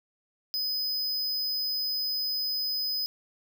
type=tone; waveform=square; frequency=5020 Hz; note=D#8; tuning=15 cents sharp; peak=-28 dBFS; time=0.54-3.06 s; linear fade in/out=0 ms; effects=none